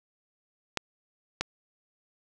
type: clicks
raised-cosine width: 0.2 ms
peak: -10 dBFS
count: 2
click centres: 0.773 / 1.41 s
effects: none